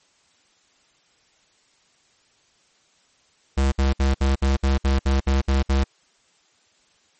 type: tone bursts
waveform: square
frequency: 67.7 Hz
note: C#2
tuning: 40 cents flat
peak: -17 dBFS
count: 11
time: 3.57-5.84 s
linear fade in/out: 10 ms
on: 150 ms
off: 62 ms
effects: white hiss -61 dBFS RMS until 7.19 s + MP3 32 kbps